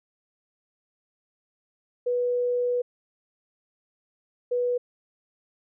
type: tone bursts at uneven times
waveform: sine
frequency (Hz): 490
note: B4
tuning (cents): -14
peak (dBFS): -22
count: 2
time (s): 2.06-2.82 / 4.51-4.78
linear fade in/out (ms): 10
effects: none